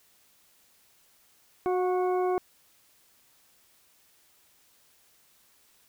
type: harmonic tone with a mistuned harmonic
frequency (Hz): 366.8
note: F#4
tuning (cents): -15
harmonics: 1 / 2 / 3 / 4 / 6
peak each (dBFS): -25 / -30 / -36 / -46 / -48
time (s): 1.66-2.38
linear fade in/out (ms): 0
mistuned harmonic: 2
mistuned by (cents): -21
effects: white hiss -63 dBFS RMS until 5.88 s